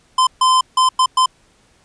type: tone bursts at uneven times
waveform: square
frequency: 1030 Hz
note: C6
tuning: 28 cents flat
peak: -11 dBFS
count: 5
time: 0.18-0.27 / 0.41-0.61 / 0.77-0.89 / 0.99-1.06 / 1.17-1.26 s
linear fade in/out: 5 ms
effects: pink hiss -55 dBFS RMS until 1.84 s + resampled to 22050 Hz